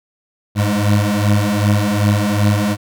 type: beating tone pair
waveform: 25% pulse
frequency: 102 / 104.6 Hz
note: G#2 / G#2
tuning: -31 / +13 cents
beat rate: 2.6 Hz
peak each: -12 dBFS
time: 0.55-2.77 s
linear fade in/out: 50 ms
effects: none